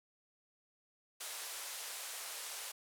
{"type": "band-pass noise", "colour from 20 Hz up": "white", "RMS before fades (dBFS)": -45, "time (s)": [1.2, 2.72], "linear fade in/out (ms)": 10, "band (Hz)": [490, 12000], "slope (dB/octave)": 24, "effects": []}